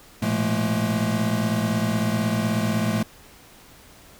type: tone cluster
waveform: square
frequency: 111.5 / 121.3 / 169.8 / 212.9 / 229 Hz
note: A2 / B2 / F3 / G#3 / A#3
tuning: +23 / -31 / -48 / +43 / -31 cents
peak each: -28 / -34 / -30 / -25 / -29 dBFS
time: 0.22-3.03 s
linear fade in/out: 5 ms
effects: pink hiss -49 dBFS RMS until 4.19 s